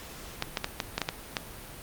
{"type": "clicks", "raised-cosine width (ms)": 0.2, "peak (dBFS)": -10, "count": 8, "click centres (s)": [0.424, 0.572, 0.644, 0.802, 0.98, 1.017, 1.089, 1.368], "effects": ["pink hiss -44 dBFS RMS until 1.82 s", "Opus 48 kbps"]}